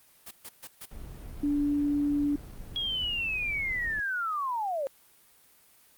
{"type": "noise bursts", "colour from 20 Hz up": "white", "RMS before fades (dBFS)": -42, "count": 4, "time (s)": [0.26, 0.858], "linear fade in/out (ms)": 10, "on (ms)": 52, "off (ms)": 130}
{"type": "noise", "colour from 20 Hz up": "brown", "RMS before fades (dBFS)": -42, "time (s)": [0.91, 4], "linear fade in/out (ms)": 2}
{"type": "tone", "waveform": "sine", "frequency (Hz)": 289.4, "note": "D4", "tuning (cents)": -25, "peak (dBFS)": -24, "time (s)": [1.43, 2.36], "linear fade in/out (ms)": 5}
{"type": "linear sweep", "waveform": "sine", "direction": "down", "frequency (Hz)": [3322, 523.3], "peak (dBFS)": -28, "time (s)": [2.76, 4.87], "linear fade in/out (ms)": 0}
{"effects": ["white hiss -60 dBFS RMS until 5.97 s", "Opus 32 kbps"]}